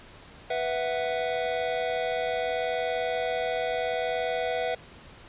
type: chord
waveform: square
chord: B suspended fourth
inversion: none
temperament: equal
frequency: 493.9 / 659.3 / 740 Hz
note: B4 / E5 / F#5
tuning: 0 / 0 / 0 cents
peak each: -31 / -31 / -33 dBFS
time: 0.5-4.75 s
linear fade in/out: 5 ms
effects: pink hiss -49 dBFS RMS until 5.28 s + resampled to 8000 Hz